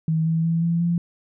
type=tone with pitch steps; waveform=sine; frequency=160 / 162.8 / 165.64 / 168.54 / 171.48 Hz; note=D#3 / E3 / E3 / E3 / F3; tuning=+49 / -21 / +9 / +39 / -31 cents; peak=-18 dBFS; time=0.08-0.98 s; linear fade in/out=2 ms; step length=180 ms; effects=none